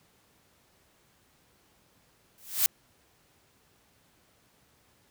blue noise with exponential growth, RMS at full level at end -20 dBFS, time 2.38-2.66 s, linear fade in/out 0 ms, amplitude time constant 60 ms, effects pink hiss -65 dBFS RMS until 5.1 s + high-pass 60 Hz 12 dB/octave

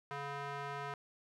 square tone with band-pass filter, 141.4 Hz, C#3, 35 cents sharp, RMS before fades -42 dBFS, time 0.11-0.94 s, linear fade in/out 0 ms, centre 1200 Hz, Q 1.2, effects none

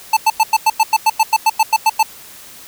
square tone bursts, 880 Hz, A5, in tune, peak -9 dBFS, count 15, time 0.13-2.03 s, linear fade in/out 5 ms, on 38 ms, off 95 ms, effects white hiss -38 dBFS RMS until 2.67 s

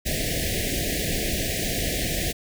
pink band-stop noise, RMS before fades -26 dBFS, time 0.05-2.33 s, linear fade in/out 20 ms, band 720 to 1700 Hz, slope 96 dB/octave, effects none

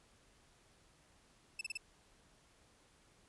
sawtooth tone bursts, 2637 Hz, E7, in tune, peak -35 dBFS, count 4, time 1.59-1.774 s, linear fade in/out 5 ms, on 22 ms, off 32 ms, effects pink hiss -68 dBFS RMS until 3.28 s + resampled to 24000 Hz

